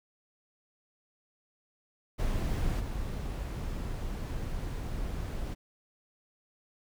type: noise with level steps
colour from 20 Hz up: brown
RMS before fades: -30 / -35 dBFS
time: 2.18-5.55 s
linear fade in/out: 20 ms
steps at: 2.79 s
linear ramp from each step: 20 ms
effects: none